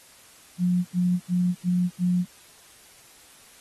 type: tone bursts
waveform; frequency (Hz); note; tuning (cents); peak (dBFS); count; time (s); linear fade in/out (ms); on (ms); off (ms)
sine; 178.8; F3; +41; -19; 5; 0.58-2.254; 50; 270; 81
effects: white hiss -52 dBFS RMS until 3.6 s + AAC 32 kbps